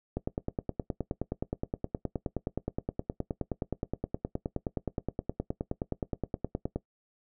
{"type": "click train", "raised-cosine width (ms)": 2, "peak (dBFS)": -17, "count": 64, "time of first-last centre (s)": [0.17, 6.76], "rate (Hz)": 9.56, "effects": ["noise-tail reverb RT60 0.1 s tail -18 dB re dry"]}